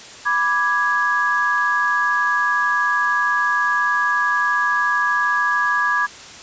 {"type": "chord", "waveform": "sine", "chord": "G# diminished", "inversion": "first", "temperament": "equal", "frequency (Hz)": [987.8, 1174.7, 1661.2], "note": ["B5", "D6", "G#6"], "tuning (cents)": [0, 0, 0], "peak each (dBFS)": [-23, -21, -18], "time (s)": [0.25, 6.07], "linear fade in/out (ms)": 20, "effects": ["white hiss -38 dBFS RMS until 6.42 s", "resampled to 16000 Hz"]}